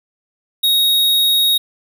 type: tone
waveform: square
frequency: 3760 Hz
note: A#7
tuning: 14 cents sharp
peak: -12 dBFS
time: 0.63-1.58 s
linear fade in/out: 10 ms
effects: none